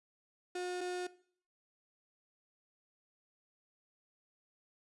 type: tone pair in turn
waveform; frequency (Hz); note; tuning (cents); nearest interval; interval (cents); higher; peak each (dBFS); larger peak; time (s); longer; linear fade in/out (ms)
35% pulse; 360 / 360; F#4 / F#4; -47 / -47; unison; 0; neither; -35 / -35; neither; 0.55-0.81 / 0.81-1.07; neither; 5
effects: noise-tail reverb RT60 0.5 s tail -18 dB re dry + resampled to 24000 Hz